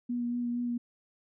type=tone with vibrato; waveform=sine; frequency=241 Hz; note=B3; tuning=42 cents flat; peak=-29 dBFS; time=0.09-0.78 s; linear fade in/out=10 ms; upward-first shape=sine; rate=4.3 Hz; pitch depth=15 cents each way; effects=none